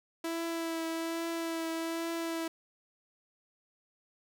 sawtooth tone with vibrato, 330 Hz, E4, 2 cents sharp, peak -29 dBFS, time 0.24-2.48 s, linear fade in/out 5 ms, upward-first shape triangle, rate 1.2 Hz, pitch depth 20 cents each way, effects none

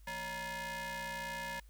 sawtooth ring-modulated tone, 388.8 Hz, G4, 14 cents flat, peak -32 dBFS, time 0.07-1.6 s, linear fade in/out 5 ms, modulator 1330 Hz, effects added 51 Hz sine -54 dBFS peak until 1.69 s + white hiss -70 dBFS RMS until 1.69 s

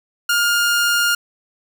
sawtooth tone, 1413 Hz, F6, 20 cents sharp, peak -11 dBFS, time 0.29-1.15 s, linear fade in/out 5 ms, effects none

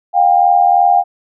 sine tone pair together, 712.1 / 795 Hz, F5 / G5, +33 / +24 cents, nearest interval major second, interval 191 cents, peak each -10 / -10 dBFS, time 0.13-1.04 s, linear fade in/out 50 ms, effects none

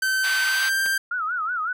45% pulse tone with pitch glide, 1541 to 1578.8 Hz, G6 to G6, -30 to +12 cents, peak -20 dBFS, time 0.02-0.98 s, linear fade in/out 5 ms, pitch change +42 cents, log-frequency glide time 0.45-0.75 s
white band-pass noise, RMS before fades -30 dBFS, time 0.23-0.7 s, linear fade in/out 20 ms, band 930 to 4000 Hz, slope 24 dB/octave
clicks, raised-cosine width 0.3 ms, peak -21 dBFS, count 2, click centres 0.859 / 0.864 s
sine tone with vibrato, 1362 Hz, F6, 44 cents flat, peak -23 dBFS, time 1.11-1.73 s, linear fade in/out 5 ms, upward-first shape sine, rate 5.4 Hz, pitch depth 160 cents each way
effects none

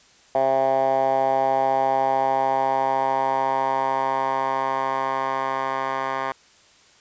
10% pulse tone with band-pass filter sweep, 133.7 Hz, C3, 38 cents sharp, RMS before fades -22 dBFS, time 0.35-6.32 s, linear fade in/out 2 ms, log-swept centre 700 to 1200 Hz, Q 4.3, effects white hiss -54 dBFS RMS until 7 s + resampled to 16000 Hz

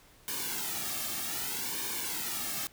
white noise with flanger, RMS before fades -35 dBFS, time 0.28-2.67 s, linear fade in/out 0 ms, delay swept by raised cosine 1.5 to 2.07 ms, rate 0.64 Hz, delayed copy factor -0.8, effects pink hiss -59 dBFS RMS until 2.72 s

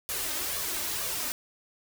white noise with flanger, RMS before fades -32 dBFS, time 0.09-1.32 s, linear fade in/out 0 ms, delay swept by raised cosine 1.7 to 3.3 ms, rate 2.1 Hz, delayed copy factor +0.55, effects none

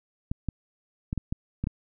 clicks, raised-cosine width 5 ms, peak -16 dBFS, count 7, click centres 0.315 / 0.487 / 1.129 / 1.177 / 1.325 / 1.64 / 1.671 s, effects none

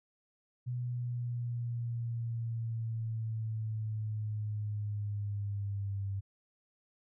sine linear sweep, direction down, 123.47 to 98 Hz, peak -33 dBFS, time 0.66-6.21 s, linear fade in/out 20 ms, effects none

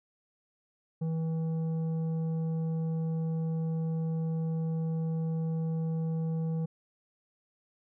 sine tone with tanh clipping, 161.9 Hz, E3, 31 cents flat, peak -30 dBFS, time 1.01-6.66 s, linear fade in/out 10 ms, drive 8 dB, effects none

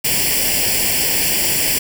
white noise with comb filter, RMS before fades -17 dBFS, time 0.04-1.79 s, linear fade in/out 10 ms, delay 0.39 ms, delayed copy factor +0.85, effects none

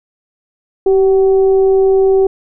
sine tone with frequency modulation, 385.6 Hz, G4, 28 cents flat, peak -7 dBFS, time 0.86-2.27 s, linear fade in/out 5 ms, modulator 373 Hz, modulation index 0.32, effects none

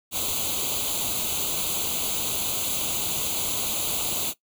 white noise with comb filter, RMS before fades -27 dBFS, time 0.11-4.34 s, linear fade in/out 50 ms, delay 0.28 ms, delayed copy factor +0.9, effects noise-tail reverb RT60 0.1 s tail -17 dB re dry

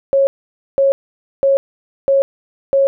sine tone bursts, 548 Hz, C#5, 20 cents flat, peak -9 dBFS, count 5, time 0.13-2.87 s, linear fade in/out 0 ms, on 140 ms, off 510 ms, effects none

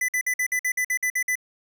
square tone bursts, 2000 Hz, B6, 21 cents sharp, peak -22 dBFS, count 11, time 0.01-1.355 s, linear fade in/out 5 ms, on 75 ms, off 52 ms, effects none

